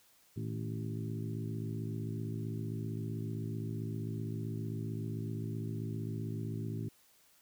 harmonic tone with a mistuned harmonic, 55.5 Hz, A1, 16 cents sharp, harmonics 2 / 3 / 4 / 5 / 6 / 7, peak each -38 / -42 / -44 / -46 / -48 / -49 dBFS, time 0.36-6.89 s, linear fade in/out 10 ms, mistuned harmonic 3, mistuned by -86 cents, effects white hiss -66 dBFS RMS until 7.41 s

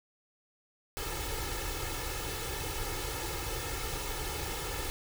pink noise with comb filter, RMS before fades -36 dBFS, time 0.97-4.9 s, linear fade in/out 0 ms, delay 2.3 ms, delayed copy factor +0.85, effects none

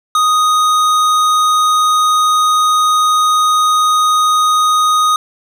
sine tone with tanh clipping, 1244.5 Hz, D#6, in tune, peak -11 dBFS, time 0.15-5.16 s, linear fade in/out 2 ms, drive 17 dB, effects none

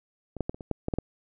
clicks, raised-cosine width 2 ms, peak -24 / -13 / -15 / -29 / -26 / -13 / -15 / -14 / -14 dBFS, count 9, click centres 0.367 / 0.407 / 0.495 / 0.545 / 0.608 / 0.713 / 0.884 / 0.938 / 0.986 s, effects none

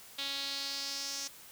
sawtooth tone with band-pass filter sweep, 277.2 Hz, C#4, in tune, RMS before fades -38 dBFS, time 0.18-1.28 s, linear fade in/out 10 ms, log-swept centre 3700 to 5900 Hz, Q 3.9, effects white hiss -53 dBFS RMS until 1.51 s

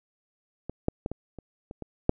clicks, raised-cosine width 2 ms, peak -20 / -10 / -16 / -20 / -27 / -26 / -23 / -6 dBFS, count 8, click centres 0.696 / 0.884 / 1.061 / 1.116 / 1.387 / 1.711 / 1.823 / 2.094 s, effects none

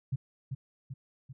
sine tone with echo, 132 Hz, C3, 16 cents sharp, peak -27 dBFS, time 0.12-0.16 s, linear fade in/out 10 ms, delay 390 ms, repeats 3, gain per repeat -5 dB, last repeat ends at 1.33 s, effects none

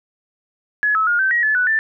sine tone with pitch steps, 1694 / 1297 / 1425 / 1547 / 1899 / 1729 / 1484 / 1771 Hz, G#6 / E6 / F6 / G6 / A#6 / A6 / F#6 / A6, +34 / -28 / +34 / -23 / +32 / -31 / +5 / +11 cents, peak -14 dBFS, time 0.83-1.79 s, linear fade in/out 0 ms, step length 120 ms, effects none

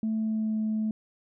sine tone with pitch glide, 220 to 217.2 Hz, A3 to A3, 0 to -22 cents, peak -24 dBFS, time 0.03-0.91 s, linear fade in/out 2 ms, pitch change -22 cents, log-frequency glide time 0.14-0.59 s, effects tanh soft clip ceiling -22 dBFS

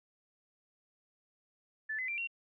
sine tone with pitch steps, 1748 / 2031 / 2360 / 2743 Hz, A6 / B6 / D7 / F7, -12 / +48 / +8 / -32 cents, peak -34 dBFS, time 1.89-2.274 s, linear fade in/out 10 ms, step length 96 ms, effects none

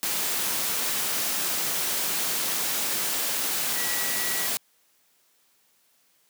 sine tone in noise, 1938 Hz, B6, 33 cents flat, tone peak -34 dBFS, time 3.76-4.47 s, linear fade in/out 0 ms, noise white, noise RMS -27 dBFS, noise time 0.03-4.57 s, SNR -10 dB, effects white hiss -65 dBFS RMS until 6.29 s + high-pass 150 Hz 12 dB/octave

